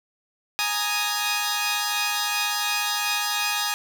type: chord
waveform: 10% pulse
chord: Ab suspended second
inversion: none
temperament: equal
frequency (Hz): 830.6 / 932.3 / 1244.5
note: Ab5 / Bb5 / Eb6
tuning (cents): 0 / 0 / 0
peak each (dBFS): -18 / -22 / -19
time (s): 0.59-3.74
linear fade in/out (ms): 0
effects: none